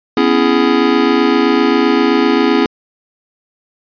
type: chord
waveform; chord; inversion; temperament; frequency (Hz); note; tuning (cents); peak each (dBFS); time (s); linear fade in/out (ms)
square; C# minor seventh; third; just; 249.5 / 277.2 / 332.6 / 415.8; B3 / C#4 / E4 / G#4; +18 / 0 / +16 / +2; -16; 0.17-2.66; 2
effects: resampled to 11025 Hz